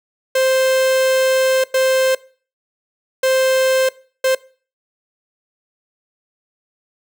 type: tone bursts at uneven times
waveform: 45% pulse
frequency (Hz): 523.3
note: C5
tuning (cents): 0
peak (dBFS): -13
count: 4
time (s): 0.35-1.64 / 1.74-2.15 / 3.23-3.89 / 4.24-4.35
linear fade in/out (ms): 5
effects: noise-tail reverb RT60 0.4 s tail -20 dB re dry